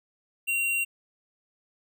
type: tone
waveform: square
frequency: 2753 Hz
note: F7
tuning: 25 cents flat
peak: -25 dBFS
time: 0.47-0.85 s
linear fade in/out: 20 ms
effects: none